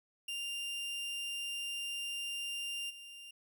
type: tone with level steps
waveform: 40% pulse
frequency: 2794 Hz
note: F7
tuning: in tune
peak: -36 / -47 dBFS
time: 0.28-3.31 s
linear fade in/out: 5 ms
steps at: 2.89 s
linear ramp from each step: 20 ms
effects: none